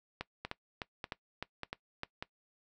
two click trains, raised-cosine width 0.3 ms, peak -22 / -21 dBFS, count 4 / 7, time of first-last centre 0.45-2.225 / 0.21-2.034 s, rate 1.69 / 3.29 Hz, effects noise-tail reverb RT60 0.1 s tail -20 dB re dry

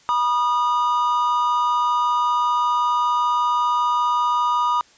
triangle tone pair together, 971.2 / 1226 Hz, B5 / D#6, -29 / -26 cents, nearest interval major third, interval 403 cents, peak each -18 dBFS, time 0.09-4.81 s, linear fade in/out 0 ms, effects white hiss -53 dBFS RMS until 4.97 s + resampled to 16000 Hz

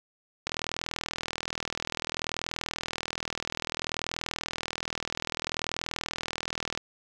click train, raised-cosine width 0.2 ms, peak -13 dBFS, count 257, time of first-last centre 0.47-6.775 s, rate 40.6 Hz, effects none

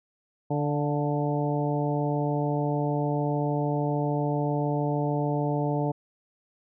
harmonic tone with a mistuned harmonic, 146.8 Hz, D3, in tune, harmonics 1 / 2 / 3 / 4 / 5 / 6, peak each -27 / -30 / -32 / -33 / -34 / -35 dBFS, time 0.5-5.92 s, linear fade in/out 10 ms, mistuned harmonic 5, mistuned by -31 cents, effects none

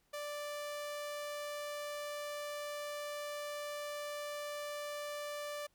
sawtooth tone, 587.3 Hz, D5, in tune, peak -36 dBFS, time 0.13-5.67 s, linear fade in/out 10 ms, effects pink hiss -75 dBFS RMS until 5.74 s

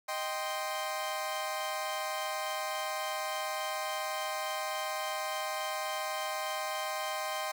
sawtooth chord, C minor, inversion first, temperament equal, 622.3 / 784 / 1046.5 Hz, Eb5 / G5 / C6, 0 / 0 / 0 cents, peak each -34 dBFS, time 0.08-7.52 s, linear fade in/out 10 ms, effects none

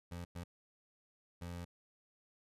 25% pulse tone bursts at uneven times, 87 Hz, F2, 6 cents flat, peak -39 dBFS, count 3, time 0.11-0.25 / 0.35-0.44 / 1.41-1.65 s, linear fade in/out 10 ms, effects resampled to 32000 Hz

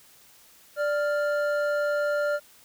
triangle tone pair together, 587.3 / 1396.9 Hz, D5 / F6, 0 / 0 cents, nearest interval octave + minor third, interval 1500 cents, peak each -22 / -28 dBFS, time 0.76-2.4 s, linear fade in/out 50 ms, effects white hiss -55 dBFS RMS until 2.64 s

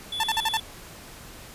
triangle tone, 3441 Hz, A7, 39 cents flat, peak -27 dBFS, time 0.12-0.6 s, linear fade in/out 5 ms
sawtooth tone bursts, 889 Hz, A5, 18 cents sharp, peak -18 dBFS, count 5, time 0.2-0.571 s, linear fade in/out 2 ms, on 35 ms, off 49 ms
effects pink hiss -44 dBFS RMS until 1.54 s + resampled to 32000 Hz

